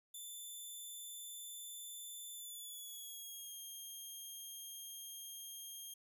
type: tone with pitch glide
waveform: 5% pulse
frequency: 3530 to 3218 Hz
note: A7 to G7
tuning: +5 to +45 cents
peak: -40 dBFS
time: 0.14-5.94 s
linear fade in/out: 5 ms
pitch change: -160 cents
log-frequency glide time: 2.33-3.59 s
effects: none